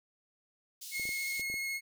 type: high-pass noise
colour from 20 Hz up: pink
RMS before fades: -45 dBFS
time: 0.81-1.42 s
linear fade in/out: 10 ms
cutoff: 3900 Hz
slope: 24 dB/octave
type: tone with vibrato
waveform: 40% pulse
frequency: 2167 Hz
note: C#7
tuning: 40 cents flat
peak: -33 dBFS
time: 0.91-1.81 s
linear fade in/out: 50 ms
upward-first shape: sine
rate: 14 Hz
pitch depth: 11 cents each way
type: clicks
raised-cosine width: 2 ms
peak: -35 dBFS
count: 6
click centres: 0.997 / 1.054 / 1.091 / 1.396 / 1.5 / 1.541 s
effects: none